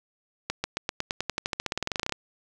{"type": "accelerating click train", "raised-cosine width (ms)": 0.2, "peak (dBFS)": -10, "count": 24, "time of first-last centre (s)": [0.5, 2.123], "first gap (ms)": 140, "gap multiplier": 0.93, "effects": []}